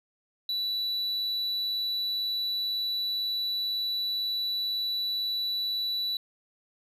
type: tone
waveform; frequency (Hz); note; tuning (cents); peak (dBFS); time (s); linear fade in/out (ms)
triangle; 3951; B7; 0; -26; 0.49-6.17; 2
effects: resampled to 32000 Hz